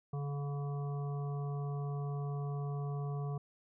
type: harmonic tone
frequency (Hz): 142.6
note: C#3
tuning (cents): +49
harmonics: 1 / 3 / 5 / 7 / 8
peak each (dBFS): -35 / -46 / -49 / -56 / -52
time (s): 0.13-3.38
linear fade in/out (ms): 5
effects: none